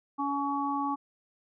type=harmonic tone; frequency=281.6 Hz; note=C#4; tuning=27 cents sharp; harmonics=1 / 3 / 4; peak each=-32 / -32 / -32 dBFS; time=0.18-0.96 s; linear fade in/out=20 ms; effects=none